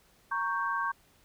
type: chord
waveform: sine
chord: G diminished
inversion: first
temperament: equal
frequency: 932.3 / 1108.7 / 1568 Hz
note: Bb5 / Db6 / G6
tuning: 0 / 0 / 0 cents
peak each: -35 / -31 / -33 dBFS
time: 0.31-0.92 s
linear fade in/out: 10 ms
effects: pink hiss -64 dBFS RMS until 1.24 s